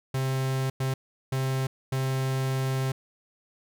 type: tone bursts at uneven times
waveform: 45% pulse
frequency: 132.4 Hz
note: C3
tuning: 21 cents sharp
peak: -25 dBFS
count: 4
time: 0.14-0.7 / 0.8-0.94 / 1.32-1.67 / 1.92-2.92 s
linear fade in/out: 5 ms
effects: none